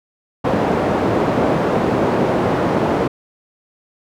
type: band-pass noise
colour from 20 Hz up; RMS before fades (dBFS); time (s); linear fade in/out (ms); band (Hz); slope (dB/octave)
white; -17; 0.44-3.08; 10; 120 to 590; 12
effects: none